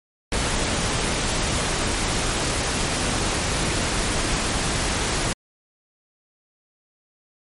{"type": "noise", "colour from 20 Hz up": "pink", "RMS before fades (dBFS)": -23, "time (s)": [0.32, 5.33], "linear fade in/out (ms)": 2, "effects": ["MP3 48 kbps"]}